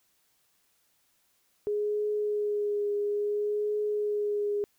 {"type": "tone with vibrato", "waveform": "sine", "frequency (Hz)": 415.3, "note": "G#4", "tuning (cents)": 0, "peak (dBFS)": -26, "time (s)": [1.67, 4.64], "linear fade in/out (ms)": 0, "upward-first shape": "triangle", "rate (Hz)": 0.59, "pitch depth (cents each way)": 22, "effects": ["white hiss -70 dBFS RMS until 4.78 s"]}